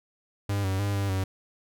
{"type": "tone with pitch steps", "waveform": "45% pulse", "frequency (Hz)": [100.6, 95.4, 100.8, 99.4, 95.1], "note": ["G2", "G2", "G2", "G2", "F#2"], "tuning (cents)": [45, -47, 49, 25, 48], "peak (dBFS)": -25, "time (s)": [0.49, 1.24], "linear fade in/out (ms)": 5, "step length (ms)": 150, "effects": []}